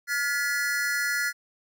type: tone cluster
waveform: square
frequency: 1421 / 1709 / 1970 Hz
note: F6 / G#6 / B6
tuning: +30 / +49 / -5 cents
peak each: -30 dBFS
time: 0.07-1.33 s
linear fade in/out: 50 ms
effects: none